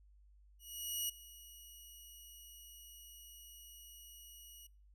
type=tone with ADSR envelope; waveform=10% pulse; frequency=2905 Hz; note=F#7; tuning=32 cents flat; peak=-27 dBFS; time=0.59-4.67 s; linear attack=500 ms; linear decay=10 ms; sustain=-19 dB; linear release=6 ms; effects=noise-tail reverb RT60 0.4 s tail -25 dB re dry + added 50 Hz sine -61 dBFS peak until 4.94 s